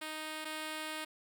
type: tone pair in turn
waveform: 5% pulse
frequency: 311.1 / 311.1 Hz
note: D#4 / D#4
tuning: 0 / 0 cents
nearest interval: unison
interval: 0 cents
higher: neither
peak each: -28 / -27 dBFS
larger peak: second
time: 0.01-0.45 / 0.45-1.05 s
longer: second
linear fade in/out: 10 ms
effects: none